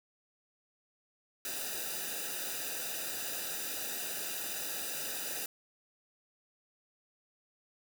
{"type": "noise with comb filter", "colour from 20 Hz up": "white", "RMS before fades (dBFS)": -38, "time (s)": [1.45, 5.46], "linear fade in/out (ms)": 2, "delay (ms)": 0.92, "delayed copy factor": -0.9, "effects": []}